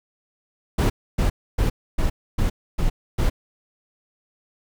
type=noise bursts; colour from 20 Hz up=brown; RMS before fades=-19 dBFS; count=7; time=0.78-3.3 s; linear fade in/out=10 ms; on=120 ms; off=280 ms; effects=none